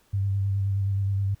sine tone with vibrato, 98.5 Hz, G2, 9 cents sharp, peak -22 dBFS, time 0.13-1.35 s, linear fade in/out 10 ms, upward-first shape square, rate 9.5 Hz, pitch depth 20 cents each way, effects pink hiss -63 dBFS RMS until 1.4 s

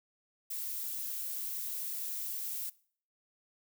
violet noise, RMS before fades -38 dBFS, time 0.5-2.7 s, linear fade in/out 10 ms, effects noise-tail reverb RT60 0.5 s tail -21 dB re dry

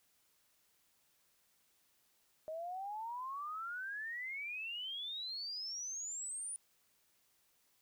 sine exponential sweep, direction up, 619 to 9660 Hz, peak -40 dBFS, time 2.48-6.56 s, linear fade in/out 0 ms, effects white hiss -74 dBFS RMS until 7.81 s

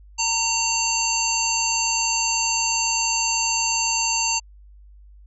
harmonic tone with a mistuned harmonic, 917 Hz, A#5, 29 cents flat, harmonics 1 / 3 / 5 / 7 / 8, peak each -26 / -26 / -26 / -26 / -26 dBFS, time 0.18-4.4 s, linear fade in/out 20 ms, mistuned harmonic 7, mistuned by -39 cents, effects added 50 Hz sine -44 dBFS peak until 5.26 s

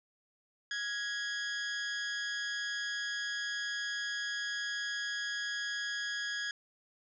sawtooth tone with amplitude modulation, 1661.2 Hz, G#6, in tune, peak -28 dBFS, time 0.71-6.51 s, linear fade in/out 2 ms, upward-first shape sine, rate 241 Hz, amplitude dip 55%, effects resampled to 16000 Hz

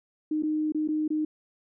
sine tone with dropouts, 307.7 Hz, D#4, 19 cents flat, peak -24 dBFS, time 0.31-1.25 s, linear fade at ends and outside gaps 5 ms, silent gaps 0.425-0.433 / 0.722-0.746 / 0.877-0.886 / 1.079-1.103 s, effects none

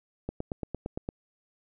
click train, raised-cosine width 2 ms, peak -19 dBFS, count 8, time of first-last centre 0.29-1.089 s, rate 8.76 Hz, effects none

